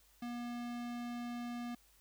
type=tone with low-pass filter; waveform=square; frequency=240 Hz; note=B3; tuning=49 cents flat; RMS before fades=-42 dBFS; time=0.22-1.75 s; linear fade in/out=5 ms; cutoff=6200 Hz; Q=0.53; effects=added 50 Hz sine -70 dBFS peak until 2 s + white hiss -68 dBFS RMS until 2 s